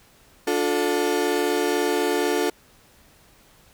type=chord; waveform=35% pulse; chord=D minor; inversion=none; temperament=equal with one note detuned; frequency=293.7 / 357.6 / 440 Hz; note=D4 / F4 / A4; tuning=0 / +41 / 0 cents; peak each=-25 / -23 / -22 dBFS; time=0.47-2.5 s; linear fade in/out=5 ms; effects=pink hiss -55 dBFS RMS until 3.73 s